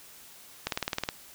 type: click train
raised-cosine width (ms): 0.2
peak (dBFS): -11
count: 9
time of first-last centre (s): 0.67-1.089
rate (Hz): 19.1
effects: white hiss -51 dBFS RMS until 1.34 s